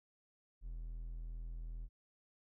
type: tone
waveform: triangle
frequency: 41.2 Hz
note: E1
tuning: in tune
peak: -40 dBFS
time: 0.61-1.89 s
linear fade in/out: 50 ms
effects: none